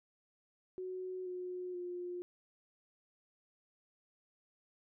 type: tone with pitch steps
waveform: sine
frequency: 370 / 362.6 / 355.3 Hz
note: F#4 / F#4 / F4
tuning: 0 / -35 / +30 cents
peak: -39 dBFS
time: 0.78-2.22 s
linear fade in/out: 0 ms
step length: 480 ms
effects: none